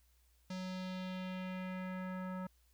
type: tone with low-pass filter sweep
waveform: square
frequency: 185.2 Hz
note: F#3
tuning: 2 cents sharp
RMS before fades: -42 dBFS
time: 0.5-2.47 s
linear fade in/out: 5 ms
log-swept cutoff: 5400 to 1300 Hz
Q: 1.9
effects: added 60 Hz sine -68 dBFS peak until 2.73 s + white hiss -75 dBFS RMS until 2.73 s